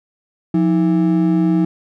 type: ring-modulated tone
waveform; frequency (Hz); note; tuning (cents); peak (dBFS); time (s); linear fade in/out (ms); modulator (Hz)
triangle; 248; B3; +7; -7; 0.54-1.65; 5; 71.3
effects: none